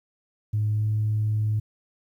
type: tone with pitch glide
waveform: sine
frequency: 106.3 to 107.29 Hz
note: G#2 to A2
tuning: +41 to -43 cents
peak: -20 dBFS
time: 0.53-1.6 s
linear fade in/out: 10 ms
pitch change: +16 cents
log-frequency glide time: 0.73-0.85 s
effects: tanh soft clip ceiling -17 dBFS + 10-bit